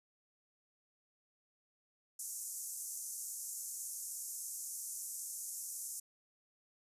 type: band-pass noise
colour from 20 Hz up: pink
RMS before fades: -44 dBFS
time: 2.19-6 s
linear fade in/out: 5 ms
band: 6200 to 13000 Hz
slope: 48 dB/octave
effects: resampled to 32000 Hz